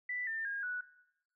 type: tone with pitch steps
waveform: sine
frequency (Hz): 1980 / 1794.8 / 1626.9 / 1474.8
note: B6 / A6 / G#6 / F#6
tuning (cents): +4 / +34 / -36 / -6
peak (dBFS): -35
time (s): 0.09-0.81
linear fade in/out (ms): 5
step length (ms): 180
effects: noise-tail reverb RT60 0.9 s tail -19 dB re dry